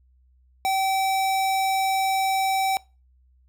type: tone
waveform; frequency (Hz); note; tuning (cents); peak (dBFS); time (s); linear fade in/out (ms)
square; 770; G5; -31; -21; 0.65-2.77; 0
effects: noise-tail reverb RT60 0.3 s tail -23 dB re dry + added 63 Hz sine -56 dBFS peak until 3.48 s